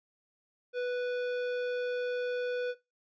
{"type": "tone with hard clipping", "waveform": "sine", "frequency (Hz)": 493.5, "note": "B4", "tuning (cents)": -1, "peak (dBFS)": -32, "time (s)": [0.73, 2.75], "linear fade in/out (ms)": 50, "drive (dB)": 13, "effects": ["noise-tail reverb RT60 0.2 s tail -17 dB re dry", "resampled to 16000 Hz"]}